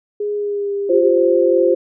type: tone with pitch glide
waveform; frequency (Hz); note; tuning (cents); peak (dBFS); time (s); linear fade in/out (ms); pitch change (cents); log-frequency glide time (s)
sine; 414.1 to 401.4; G#4 to G4; -5 to +41; -18; 0.2-1.09; 5; -54; 0.35-0.73
type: chord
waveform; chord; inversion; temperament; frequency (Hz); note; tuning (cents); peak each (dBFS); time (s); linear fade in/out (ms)
sine; F suspended second; none; equal; 349.2 / 392 / 523.3; F4 / G4 / C5; 0 / 0 / 0; -15 / -17 / -14; 0.89-1.75; 10
effects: none